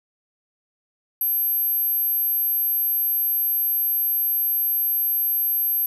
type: tone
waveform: sine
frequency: 12460 Hz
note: G9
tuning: 12 cents flat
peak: -19 dBFS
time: 1.21-5.86 s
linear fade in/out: 2 ms
effects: none